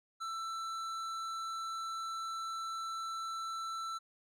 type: tone with hard clipping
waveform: sine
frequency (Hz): 1332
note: E6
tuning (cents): +18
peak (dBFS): -39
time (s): 0.2-3.99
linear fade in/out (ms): 20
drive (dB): 11
effects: none